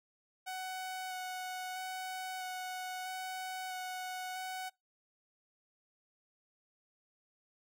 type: tone with vibrato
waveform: sawtooth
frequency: 743 Hz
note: F#5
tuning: 7 cents sharp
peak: -35 dBFS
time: 0.46-4.7 s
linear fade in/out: 20 ms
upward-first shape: square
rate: 0.77 Hz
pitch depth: 9 cents each way
effects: noise-tail reverb RT60 0.2 s tail -24 dB re dry